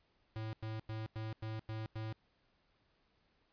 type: tone bursts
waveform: square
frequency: 110 Hz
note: A2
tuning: in tune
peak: -40 dBFS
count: 7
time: 0.36-2.126 s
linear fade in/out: 0 ms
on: 170 ms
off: 96 ms
effects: pink hiss -75 dBFS RMS until 3.52 s + resampled to 11025 Hz